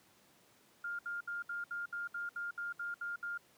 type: tone bursts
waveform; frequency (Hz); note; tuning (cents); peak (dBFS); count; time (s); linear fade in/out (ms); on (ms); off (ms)
sine; 1406; F6; +11; -37; 12; 0.84-3.377; 5; 150; 67
effects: pink hiss -66 dBFS RMS until 3.57 s + high-pass 150 Hz 12 dB/octave